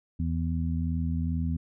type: harmonic tone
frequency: 82.41 Hz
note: E2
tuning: in tune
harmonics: 1 / 2 / 3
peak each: -28 / -31 / -33 dBFS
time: 0.19-1.57 s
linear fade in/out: 10 ms
effects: none